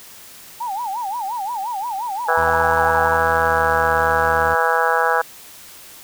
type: tone with vibrato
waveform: sine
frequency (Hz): 868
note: A5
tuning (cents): -24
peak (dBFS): -22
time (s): 0.6-3.18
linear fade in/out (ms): 10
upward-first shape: sine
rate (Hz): 5.7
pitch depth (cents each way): 220
type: harmonic tone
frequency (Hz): 164.3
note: E3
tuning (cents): -5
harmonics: 3 / 4 / 5 / 6 / 7 / 8 / 9 / 10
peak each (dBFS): -22 / -25 / -21 / -23 / -26 / -23 / -23 / -23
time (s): 2.28-5.22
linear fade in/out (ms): 10
type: tone with pitch glide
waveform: sawtooth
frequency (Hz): 80.6 to 77.85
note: E2 to D#2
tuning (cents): -38 to +2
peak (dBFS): -24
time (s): 2.37-4.55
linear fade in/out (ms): 10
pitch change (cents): -60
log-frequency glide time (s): 3.46-3.58
effects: white hiss -41 dBFS RMS until 6.03 s